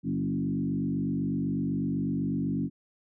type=tone with frequency modulation; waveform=sine; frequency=220 Hz; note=A3; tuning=in tune; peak=-26 dBFS; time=0.03-2.7 s; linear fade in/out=50 ms; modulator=48 Hz; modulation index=1.7; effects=none